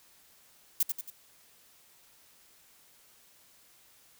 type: noise with echo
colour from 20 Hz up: violet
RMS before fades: -25 dBFS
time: 0.8-0.83 s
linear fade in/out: 5 ms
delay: 91 ms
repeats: 3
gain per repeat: -6 dB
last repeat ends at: 1.103 s
effects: white hiss -61 dBFS RMS until 4.19 s